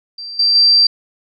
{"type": "tone with level steps", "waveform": "sine", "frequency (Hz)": 4699, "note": "D8", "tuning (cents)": 0, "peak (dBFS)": [-26, -10, -7], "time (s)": [0.18, 0.87], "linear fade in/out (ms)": 5, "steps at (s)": [0.39, 0.55], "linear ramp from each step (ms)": 5, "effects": []}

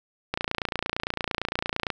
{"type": "click train", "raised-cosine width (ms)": 0.3, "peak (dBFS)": -10, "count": 46, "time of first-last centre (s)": [0.34, 1.903], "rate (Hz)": 28.8, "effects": []}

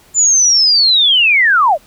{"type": "linear sweep", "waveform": "sine", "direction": "down", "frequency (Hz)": [7150, 536], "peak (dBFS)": -7, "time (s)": [0.14, 1.78], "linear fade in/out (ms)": 50, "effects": ["pink hiss -47 dBFS RMS until 1.86 s"]}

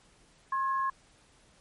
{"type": "tone pair together", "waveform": "sine", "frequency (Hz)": [1071, 1678.3], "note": ["C6", "G#6"], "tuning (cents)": [40, 18], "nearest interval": "minor sixth", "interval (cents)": 778, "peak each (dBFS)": [-27, -38], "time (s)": [0.52, 0.9], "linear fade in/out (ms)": 5, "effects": ["pink hiss -62 dBFS RMS until 1.6 s", "MP3 48 kbps"]}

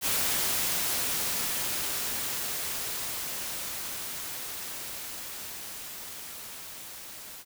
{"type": "noise with level ramp", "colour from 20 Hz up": "white", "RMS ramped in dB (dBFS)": [-27, -44], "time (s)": [0.01, 7.45], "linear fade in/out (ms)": 50, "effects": []}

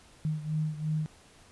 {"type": "beating tone pair", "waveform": "sine", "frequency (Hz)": [154, 156.9], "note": ["D#3", "D#3"], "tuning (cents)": [-17, 15], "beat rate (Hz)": 2.9, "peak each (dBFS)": [-30, -34], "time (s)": [0.25, 1.06], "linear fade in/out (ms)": 0, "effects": ["pink hiss -57 dBFS RMS until 1.51 s", "resampled to 24000 Hz"]}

